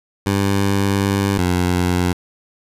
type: tone pair in turn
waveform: 15% pulse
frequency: 99 / 89.64 Hz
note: G2 / F2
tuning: +18 / +46 cents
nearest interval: major second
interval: 172 cents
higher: first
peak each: -9 / -9 dBFS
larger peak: neither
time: 0.26-1.38 / 1.38-2.13 s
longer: first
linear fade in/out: 5 ms
effects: resampled to 32000 Hz